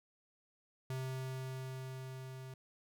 square tone with level ramp, 130.81 Hz, C3, in tune, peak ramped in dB -38 to -47 dBFS, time 0.9-2.54 s, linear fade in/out 2 ms, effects none

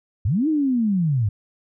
sine linear two-way sweep, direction up then down, 77.4 to 321.6 to 95.6 Hz, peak -17 dBFS, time 0.25-1.29 s, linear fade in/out 5 ms, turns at 0.48 s, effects none

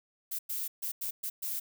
violet noise bursts at uneven times, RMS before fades -35 dBFS, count 6, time 0.31-0.39 / 0.49-0.68 / 0.82-0.92 / 1.01-1.11 / 1.23-1.3 / 1.42-1.6 s, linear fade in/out 10 ms, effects none

